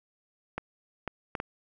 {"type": "clicks", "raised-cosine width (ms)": 0.5, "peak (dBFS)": -17, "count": 4, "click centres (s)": [0.58, 1.077, 1.352, 1.401], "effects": []}